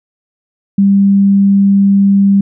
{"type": "tone", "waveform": "sine", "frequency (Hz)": 198, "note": "G3", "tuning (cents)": 18, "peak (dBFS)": -5, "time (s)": [0.78, 2.41], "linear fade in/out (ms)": 5, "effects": []}